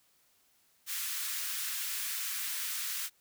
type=high-pass noise; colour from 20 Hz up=white; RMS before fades=-36 dBFS; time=0.86-3.1 s; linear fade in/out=50 ms; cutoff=1300 Hz; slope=24 dB/octave; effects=white hiss -69 dBFS RMS until 3.2 s